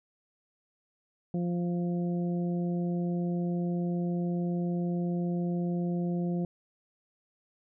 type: harmonic tone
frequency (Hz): 174.61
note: F3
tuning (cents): 0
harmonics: 1 / 2 / 3 / 4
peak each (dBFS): -28 / -36 / -42 / -45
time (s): 1.34-6.45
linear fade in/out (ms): 2
effects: none